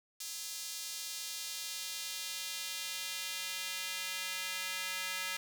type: tone with high-pass filter sweep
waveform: square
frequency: 185.4 Hz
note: F#3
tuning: 4 cents sharp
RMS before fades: -40 dBFS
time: 0.2-5.37 s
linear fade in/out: 5 ms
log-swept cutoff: 5200 to 2000 Hz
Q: 1.1
effects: 10-bit